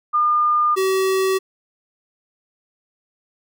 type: tone pair in turn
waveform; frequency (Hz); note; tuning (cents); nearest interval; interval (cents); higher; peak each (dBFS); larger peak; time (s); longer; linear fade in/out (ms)
sine / square; 1210 / 381.1; D#6 / G4; -49 / -49; octave + minor sixth; 2000; first; -14 / -17; first; 0.13-0.76 / 0.76-1.39; neither; 20
effects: none